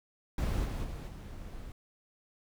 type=noise with level steps; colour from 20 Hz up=brown; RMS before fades=-31 / -35 / -40 / -44 dBFS; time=0.38-1.72 s; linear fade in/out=2 ms; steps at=0.64 / 0.83 / 1.07 s; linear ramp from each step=20 ms; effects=none